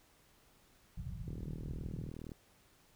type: low-pass noise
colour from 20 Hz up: white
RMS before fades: -44 dBFS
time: 0.97-2.1 s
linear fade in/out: 5 ms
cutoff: 180 Hz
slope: 96 dB/octave
type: click train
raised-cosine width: 3 ms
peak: -33 dBFS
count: 42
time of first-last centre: 1.28-2.318 s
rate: 39.5 Hz
effects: pink hiss -67 dBFS RMS until 2.95 s